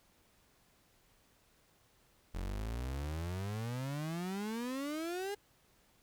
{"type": "exponential sweep", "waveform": "35% pulse", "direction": "up", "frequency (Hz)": [43.12, 415.3], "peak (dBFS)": -35, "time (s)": [2.34, 5.35], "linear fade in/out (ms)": 10, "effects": ["pink hiss -69 dBFS RMS until 6.02 s"]}